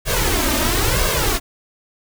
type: noise with flanger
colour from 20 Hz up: pink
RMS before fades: -18 dBFS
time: 0.05-1.4 s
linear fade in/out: 50 ms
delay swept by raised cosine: 1.8 to 3.3 ms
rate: 1 Hz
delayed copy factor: +0.7
effects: none